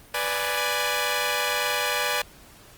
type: chord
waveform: 10% pulse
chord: G# diminished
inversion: first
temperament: equal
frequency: 493.9 / 587.3 / 830.6 Hz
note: B4 / D5 / G#5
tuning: 0 / 0 / 0 cents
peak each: -20 / -19 / -20 dBFS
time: 0.14-2.22 s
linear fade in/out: 5 ms
effects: pink hiss -50 dBFS RMS until 2.77 s + Opus 32 kbps